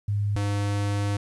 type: tone pair in turn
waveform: sine / square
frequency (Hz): 102.5 / 101.67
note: G#2 / G#2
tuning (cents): -22 / -36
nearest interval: unison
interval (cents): 14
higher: first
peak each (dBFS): -22 / -24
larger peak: first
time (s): 0.08-0.36 / 0.36-1.17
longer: second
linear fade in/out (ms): 5
effects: resampled to 24000 Hz + 10-bit